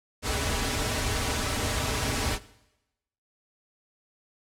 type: noise with comb filter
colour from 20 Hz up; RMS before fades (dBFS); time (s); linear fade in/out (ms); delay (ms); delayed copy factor
pink; -28; 0.22-2.39; 50; 5.7; -0.75
effects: noise-tail reverb RT60 0.9 s tail -18 dB re dry + low-pass 10000 Hz 12 dB/octave